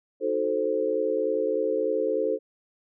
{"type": "chord", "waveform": "sine", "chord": "D# diminished seventh", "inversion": "none", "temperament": "equal", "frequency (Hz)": [311.1, 370, 440, 523.3], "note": ["D#4", "F#4", "A4", "C5"], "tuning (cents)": [0, 0, 0, 0], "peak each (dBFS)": [-32, -32, -26, -27], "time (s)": [0.2, 2.39], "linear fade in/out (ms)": 50, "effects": []}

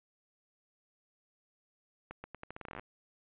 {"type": "accelerating click train", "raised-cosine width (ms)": 0.5, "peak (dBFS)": -28, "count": 16, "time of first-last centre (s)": [2.11, 2.795], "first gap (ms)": 130, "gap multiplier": 0.82, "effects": ["resampled to 8000 Hz"]}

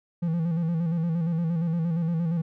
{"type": "tone with vibrato", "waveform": "triangle", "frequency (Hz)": 166.8, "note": "E3", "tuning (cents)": 21, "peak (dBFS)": -21, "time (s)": [0.22, 2.42], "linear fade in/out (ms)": 10, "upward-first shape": "square", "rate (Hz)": 8.6, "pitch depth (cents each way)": 57, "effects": []}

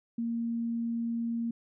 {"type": "tone", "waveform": "sine", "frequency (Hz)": 232.2, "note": "A#3", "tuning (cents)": -7, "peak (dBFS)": -29, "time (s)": [0.18, 1.51], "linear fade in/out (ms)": 5, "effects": []}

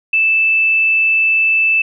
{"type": "tone", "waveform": "sine", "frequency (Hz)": 2637, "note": "E7", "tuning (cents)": 0, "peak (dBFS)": -10, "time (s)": [0.13, 1.82], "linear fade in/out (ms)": 5, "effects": []}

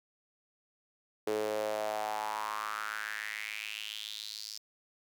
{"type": "tone with high-pass filter sweep", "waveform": "sawtooth", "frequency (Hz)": 107, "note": "A2", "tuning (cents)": -48, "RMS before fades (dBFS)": -37, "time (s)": [1.27, 4.58], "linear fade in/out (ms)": 5, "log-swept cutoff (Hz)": [410, 5100], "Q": 5, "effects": []}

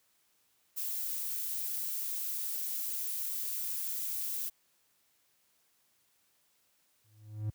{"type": "noise", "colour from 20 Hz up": "violet", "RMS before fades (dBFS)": -36, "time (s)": [0.76, 4.5], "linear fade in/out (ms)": 20}
{"type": "tone with exponential growth", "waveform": "triangle", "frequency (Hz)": 106.8, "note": "G#2", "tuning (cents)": 49, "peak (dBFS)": -27, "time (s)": [7.04, 7.5], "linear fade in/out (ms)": 5, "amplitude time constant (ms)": 100}
{"effects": ["white hiss -72 dBFS RMS until 7.54 s", "high-pass 60 Hz 12 dB/octave"]}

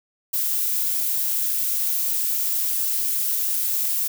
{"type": "noise", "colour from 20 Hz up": "violet", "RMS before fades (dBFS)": -23, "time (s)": [0.33, 4.08], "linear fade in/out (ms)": 10, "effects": []}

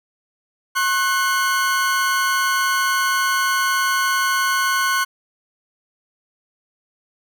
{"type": "tone pair together", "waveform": "40% pulse", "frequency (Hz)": [1077, 1488.2], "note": ["C6", "F#6"], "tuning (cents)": [50, 10], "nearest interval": "tritone", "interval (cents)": 560, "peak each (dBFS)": -19, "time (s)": [0.75, 5.05], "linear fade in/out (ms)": 20, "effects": []}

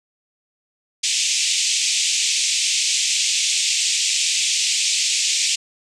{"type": "band-pass noise", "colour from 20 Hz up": "white", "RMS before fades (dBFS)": -20, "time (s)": [1.03, 5.56], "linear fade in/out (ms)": 10, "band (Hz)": [2300, 8000], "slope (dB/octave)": 48, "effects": []}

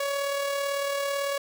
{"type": "tone with amplitude modulation", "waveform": "sawtooth", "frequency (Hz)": 561, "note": "C#5", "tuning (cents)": 21, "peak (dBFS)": -21, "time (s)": [0, 1.38], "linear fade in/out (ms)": 5, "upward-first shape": "sine", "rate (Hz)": 38, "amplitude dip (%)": 35, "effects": []}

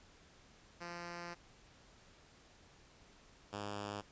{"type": "tone pair in turn", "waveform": "5% pulse", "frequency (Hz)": [172.9, 102.62], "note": ["F3", "G#2"], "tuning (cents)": [-17, -20], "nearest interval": "major sixth", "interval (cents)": 903, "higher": "first", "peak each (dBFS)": [-33, -30], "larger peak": "second", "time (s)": [[0.8, 1.35], [3.52, 4.02]], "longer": "first", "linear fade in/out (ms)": 20, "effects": ["pink hiss -63 dBFS RMS until 4.11 s", "resampled to 16000 Hz"]}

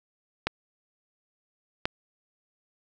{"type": "clicks", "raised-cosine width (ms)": 0.3, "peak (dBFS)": -9, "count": 2, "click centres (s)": [0.47, 1.855], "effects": []}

